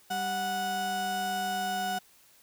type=tone pair together; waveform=35% pulse; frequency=196 / 736.4 Hz; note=G3 / F#5; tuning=0 / -8 cents; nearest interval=octave + major seventh; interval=2292 cents; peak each=-37 / -28 dBFS; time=0.1-1.99 s; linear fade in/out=10 ms; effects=white hiss -60 dBFS RMS until 2.42 s